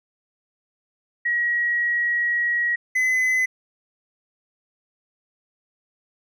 sine / triangle tone pair in turn, 1906 / 2024 Hz, A#6 / B6, +38 / +42 cents, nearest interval minor second, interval 104 cents, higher second, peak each -19 / -16 dBFS, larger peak second, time 1.25-2.76 / 2.95-3.46 s, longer first, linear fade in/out 10 ms, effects none

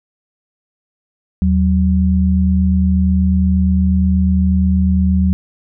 sine tone pair together, 79.02 / 187.4 Hz, D#2 / F#3, +27 / +22 cents, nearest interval octave + minor third, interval 1495 cents, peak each -13 dBFS, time 1.42-5.33 s, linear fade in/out 0 ms, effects none

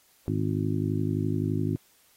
harmonic tone, 51.7 Hz, G#1, 7 cents flat, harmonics 2 / 3 / 4 / 5 / 6 / 7, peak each -29 / -30 / -40 / -31 / -33 / -35 dBFS, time 0.28-1.76 s, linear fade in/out 0 ms, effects white hiss -62 dBFS RMS until 2.16 s + AAC 48 kbps

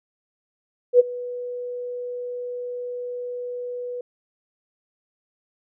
sine tone with ADSR envelope, 491.1 Hz, B4, 10 cents flat, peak -7 dBFS, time 0.93-4.01 s, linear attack 65 ms, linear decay 21 ms, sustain -21 dB, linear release 3 ms, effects none

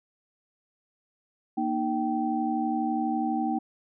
sine tone cluster, 236.3 / 308.4 / 775 Hz, A#3 / D#4 / G5, +24 / -15 / -20 cents, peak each -29 dBFS, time 1.57-3.59 s, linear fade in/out 10 ms, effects none

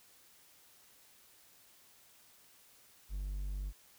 triangle tone, 48.61 Hz, G1, 14 cents flat, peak -34 dBFS, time 3.09-3.73 s, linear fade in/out 50 ms, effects white hiss -63 dBFS RMS until 3.98 s

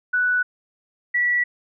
sine tone pair in turn, 1482 / 1946.3 Hz, F#6 / B6, +2 / -26 cents, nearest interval perfect fourth, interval 472 cents, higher second, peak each -17 dBFS, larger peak neither, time 0.13-0.43 / 1.14-1.44 s, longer neither, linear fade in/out 10 ms, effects none

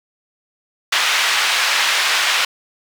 white band-pass noise, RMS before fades -17 dBFS, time 0.92-2.45 s, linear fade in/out 5 ms, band 1100 to 3300 Hz, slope 12 dB/octave, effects none

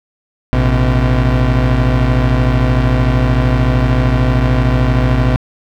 30% pulse tone pair together, 56.78 / 126.8 Hz, A#1 / B2, -45 / +46 cents, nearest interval octave + major second, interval 1391 cents, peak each -10 dBFS, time 0.53-5.36 s, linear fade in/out 0 ms, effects low-pass 3000 Hz 12 dB/octave + 7-bit

